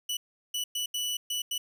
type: tone bursts at uneven times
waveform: sawtooth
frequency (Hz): 2960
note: F#7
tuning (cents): 0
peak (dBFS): -26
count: 6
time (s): 0.09-0.17 / 0.54-0.64 / 0.75-0.86 / 0.94-1.17 / 1.3-1.42 / 1.51-1.58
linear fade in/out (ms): 5
effects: none